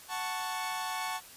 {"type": "chord", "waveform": "sawtooth", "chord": "F# minor", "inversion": "none", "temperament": "equal", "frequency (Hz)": [740, 880, 1108.7], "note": ["F#5", "A5", "C#6"], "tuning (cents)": [0, 0, 0], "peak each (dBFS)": [-35, -33, -34], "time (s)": [0.08, 1.21], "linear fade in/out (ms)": 50, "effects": ["white hiss -51 dBFS RMS until 1.36 s", "resampled to 32000 Hz"]}